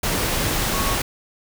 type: tone in noise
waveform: sine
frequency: 1108 Hz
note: C#6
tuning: 1 cent flat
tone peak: -27 dBFS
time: 0.73-0.95 s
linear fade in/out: 5 ms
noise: pink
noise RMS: -22 dBFS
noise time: 0.03-1.02 s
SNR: -8 dB
effects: none